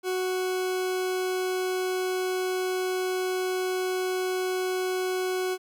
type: tone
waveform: 40% pulse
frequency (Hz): 370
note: F#4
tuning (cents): 0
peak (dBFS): -25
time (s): 0.03-5.58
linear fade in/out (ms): 50
effects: 11-bit